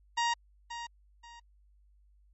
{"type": "tone with echo", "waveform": "sawtooth", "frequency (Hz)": 940, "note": "A#5", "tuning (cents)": 14, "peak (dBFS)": -23, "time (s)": [0.17, 0.34], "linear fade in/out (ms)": 10, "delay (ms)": 530, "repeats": 2, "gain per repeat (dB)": -11, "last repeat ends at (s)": 1.4, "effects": ["added 50 Hz sine -60 dBFS peak until 2.33 s", "MP3 32 kbps"]}